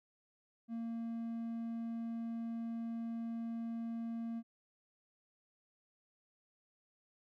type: tone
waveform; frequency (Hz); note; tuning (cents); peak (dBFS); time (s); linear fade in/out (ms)
triangle; 230; A#3; -23; -36; 0.68-4.43; 50
effects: none